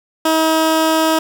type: tone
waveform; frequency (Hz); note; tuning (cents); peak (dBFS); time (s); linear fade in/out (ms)
15% pulse; 319.2; D#4; +44; -6; 0.25-1.19; 5
effects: none